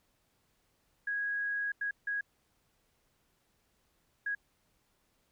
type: tone bursts at uneven times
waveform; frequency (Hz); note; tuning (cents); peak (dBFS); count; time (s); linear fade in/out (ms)
sine; 1653; G#6; -9; -31; 4; 1.07-1.72 / 1.81-1.91 / 2.07-2.21 / 4.26-4.35; 5
effects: pink hiss -74 dBFS RMS until 5.31 s